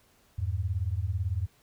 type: beating tone pair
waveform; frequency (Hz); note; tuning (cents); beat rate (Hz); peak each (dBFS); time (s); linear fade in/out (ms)
sine; 83.6 / 101.6; E2 / G#2; +25 / -38; 18; -30; 0.38-1.47; 10
effects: pink hiss -64 dBFS RMS until 1.62 s